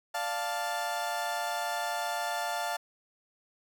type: chord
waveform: 30% pulse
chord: D minor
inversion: none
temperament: equal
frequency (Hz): 587.3 / 698.5 / 880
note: D5 / F5 / A5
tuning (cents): 0 / 0 / 0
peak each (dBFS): -37 / -31 / -32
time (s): 0.14-2.77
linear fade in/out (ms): 10
effects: none